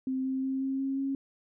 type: tone with pitch steps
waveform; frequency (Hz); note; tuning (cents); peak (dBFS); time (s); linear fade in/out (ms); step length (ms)
sine; 261.6 / 263.7 / 265.9 / 268 / 270.2 / 272.4; C4 / C4 / C4 / C4 / C#4 / C#4; 0 / +14 / +28 / +42 / -44 / -30; -28; 0.07-1.15; 2; 180
effects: none